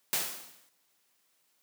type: noise with exponential decay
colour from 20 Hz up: white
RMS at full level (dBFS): -27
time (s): 0.13-0.69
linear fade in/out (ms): 0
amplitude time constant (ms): 120
effects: white hiss -72 dBFS RMS until 1.62 s + high-pass 150 Hz 12 dB/octave